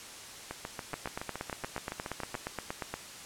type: two click trains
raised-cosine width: 0.5 ms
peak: -21 / -19 dBFS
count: 14 / 18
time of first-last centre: 0.51-2.344 / 0.94-2.94 s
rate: 7.09 / 8.5 Hz
effects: white hiss -46 dBFS RMS until 3.25 s + low-pass 9000 Hz 12 dB/octave